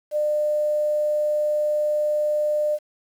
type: tone with quantisation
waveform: sine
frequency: 600 Hz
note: D5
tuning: 37 cents sharp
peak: -19 dBFS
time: 0.11-2.79 s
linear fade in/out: 50 ms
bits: 8
effects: none